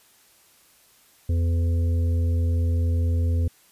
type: harmonic tone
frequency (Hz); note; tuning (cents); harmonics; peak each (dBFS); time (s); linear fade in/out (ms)
84.4; E2; +41; 1 / 3 / 5 / 6; -19 / -34 / -41 / -40; 1.29-3.48; 5
effects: white hiss -57 dBFS RMS until 3.71 s + resampled to 32000 Hz